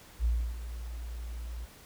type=tone with ADSR envelope; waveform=sine; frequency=58 Hz; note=A#1; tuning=8 cents flat; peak=-23 dBFS; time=0.19-1.66 s; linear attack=58 ms; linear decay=290 ms; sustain=-13 dB; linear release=17 ms; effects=pink hiss -54 dBFS RMS until 1.85 s